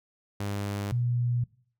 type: tone pair in turn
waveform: sawtooth / sine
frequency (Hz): 101.1 / 121.14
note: G#2 / B2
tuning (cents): -46 / -33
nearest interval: minor third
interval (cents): 313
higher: second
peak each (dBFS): -26 / -24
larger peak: second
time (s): 0.4-0.92 / 0.92-1.44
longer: neither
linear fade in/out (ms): 5
effects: noise-tail reverb RT60 0.5 s tail -21 dB re dry